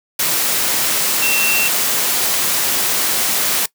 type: tone in noise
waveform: sine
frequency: 2700 Hz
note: E7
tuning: 41 cents sharp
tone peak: -17 dBFS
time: 1.22-1.68 s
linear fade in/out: 5 ms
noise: white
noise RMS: -17 dBFS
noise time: 0.19-3.66 s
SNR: -3 dB
effects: noise-tail reverb RT60 0.1 s tail -21 dB re dry + high-pass 150 Hz 12 dB/octave